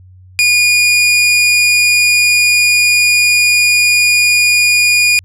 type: tone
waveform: sawtooth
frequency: 2441 Hz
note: D#7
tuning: 34 cents flat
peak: -4 dBFS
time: 0.39-5.19 s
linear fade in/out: 0 ms
effects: added 92 Hz sine -37 dBFS peak until 5.24 s + low-pass 11000 Hz 12 dB/octave